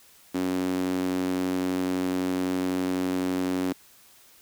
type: tone with high-pass filter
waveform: sawtooth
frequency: 91.9 Hz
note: F#2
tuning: 11 cents flat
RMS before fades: -27 dBFS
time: 0.34-3.73 s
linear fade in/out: 10 ms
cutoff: 270 Hz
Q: 3.7
effects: white hiss -55 dBFS RMS until 4.41 s